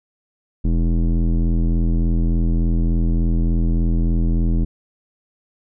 square tone with low-pass filter, 41.71 Hz, E1, 21 cents sharp, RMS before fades -17 dBFS, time 0.64-4.65 s, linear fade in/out 10 ms, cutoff 260 Hz, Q 2.1, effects none

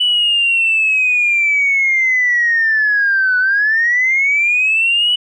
sine linear two-way sweep, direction down then up, 2974 to 1480 to 2974 Hz, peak -10 dBFS, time 0-5.16 s, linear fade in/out 10 ms, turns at 3.38 s, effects tanh soft clip ceiling -6 dBFS

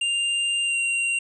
square tone with pitch glide, 2794 to 2762 Hz, F7 to F7, 0 to -20 cents, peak -22 dBFS, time 0.01-1.19 s, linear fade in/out 5 ms, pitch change -20 cents, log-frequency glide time 0.64-0.76 s, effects resampled to 24000 Hz

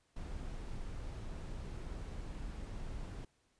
brown noise, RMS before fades -43 dBFS, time 0.16-3.25 s, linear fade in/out 5 ms, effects pink hiss -75 dBFS RMS until 3.59 s + resampled to 22050 Hz

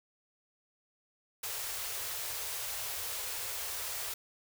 white band-stop noise, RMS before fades -38 dBFS, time 1.43-4.14 s, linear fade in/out 5 ms, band 120 to 390 Hz, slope 48 dB/octave, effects none

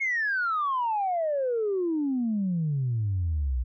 sine exponential sweep, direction down, 2200 to 58.27 Hz, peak -23 dBFS, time 0-3.64 s, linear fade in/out 20 ms, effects tanh soft clip ceiling -20 dBFS

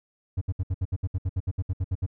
triangle tone bursts, 92.5 Hz, F#2, in tune, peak -21 dBFS, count 16, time 0.37-2.064 s, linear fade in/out 10 ms, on 44 ms, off 66 ms, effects none

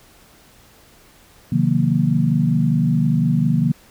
sine chord, C half-diminished seventh, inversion none, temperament equal with one note detuned, 130.81 / 155.56 / 180.67 / 233.1 Hz, C3 / Eb3 / Gb3 / Bb3, 0 / 0 / -41 / 0 cents, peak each -21 / -18 / -21 / -20 dBFS, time 1.52-3.72 s, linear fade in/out 5 ms, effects pink hiss -50 dBFS RMS until 3.9 s

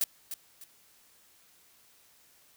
blue noise with echo, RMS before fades -27 dBFS, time 0.01-0.04 s, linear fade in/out 2 ms, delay 300 ms, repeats 2, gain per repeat -10 dB, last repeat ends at 0.64 s, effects white hiss -62 dBFS RMS until 2.56 s

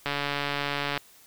click train, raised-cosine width 0.3 ms, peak -12 dBFS, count 132, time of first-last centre 0.06-0.976 s, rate 143 Hz, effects white hiss -55 dBFS RMS until 1.26 s

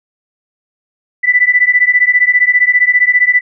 sine beating tone pair, 1975.5 / 1990.5 Hz, B6 / B6, 0 / +13 cents, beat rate 15 Hz, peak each -10 dBFS, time 1.23-3.41 s, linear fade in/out 20 ms, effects none

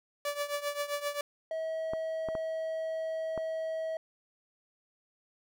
sawtooth tone with tremolo, 579 Hz, D5, 25 cents flat, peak -25 dBFS, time 0.25-1.21 s, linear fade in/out 2 ms, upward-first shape triangle, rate 7.6 Hz, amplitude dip 85%
triangle tone, 643 Hz, E5, 43 cents flat, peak -30 dBFS, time 1.51-3.97 s, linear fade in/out 2 ms
clicks, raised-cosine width 1 ms, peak -23 dBFS, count 4, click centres 1.935 / 2.287 / 2.352 / 3.377 s
effects none

